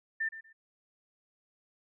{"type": "tone with echo", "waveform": "sine", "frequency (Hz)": 1789, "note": "A6", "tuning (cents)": 28, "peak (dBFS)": -29, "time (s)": [0.2, 0.29], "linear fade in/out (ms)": 10, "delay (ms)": 120, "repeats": 2, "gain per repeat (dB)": -13, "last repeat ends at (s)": 0.53, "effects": []}